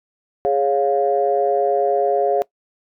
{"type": "chord", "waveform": "sine", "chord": "Db major", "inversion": "second", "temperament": "equal with one note detuned", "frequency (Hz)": [415.3, 554.4, 703.3], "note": ["Ab4", "Db5", "F5"], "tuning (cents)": [0, 0, 12], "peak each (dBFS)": -19, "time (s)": [0.45, 2.42], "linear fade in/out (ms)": 0, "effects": ["noise-tail reverb RT60 0.1 s tail -21 dB re dry", "tanh soft clip ceiling -5 dBFS"]}